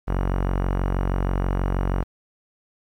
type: tone with low-pass filter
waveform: sawtooth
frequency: 46.25 Hz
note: F#1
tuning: in tune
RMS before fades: -23 dBFS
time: 0.07-2.04 s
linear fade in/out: 20 ms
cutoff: 1300 Hz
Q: 1.2
effects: 9-bit